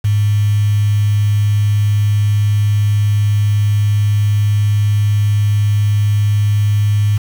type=tone with quantisation; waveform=sine; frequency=103.83 Hz; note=G#2; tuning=in tune; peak=-10 dBFS; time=0.04-7.18 s; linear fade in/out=10 ms; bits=5; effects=none